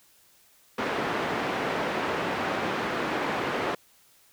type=band-pass noise; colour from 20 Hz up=pink; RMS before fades=-29 dBFS; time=0.78-3.75 s; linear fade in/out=5 ms; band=260 to 2100 Hz; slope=12 dB/octave; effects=white hiss -60 dBFS RMS until 4.32 s